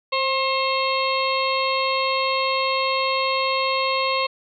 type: harmonic tone with a mistuned harmonic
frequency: 535 Hz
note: C5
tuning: 38 cents sharp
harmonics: 1 / 2 / 4 / 5 / 6 / 7 / 8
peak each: -25 / -23 / -29 / -28 / -33 / -33 / -29 dBFS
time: 0.12-4.27 s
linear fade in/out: 10 ms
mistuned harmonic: 1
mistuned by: -21 cents
effects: none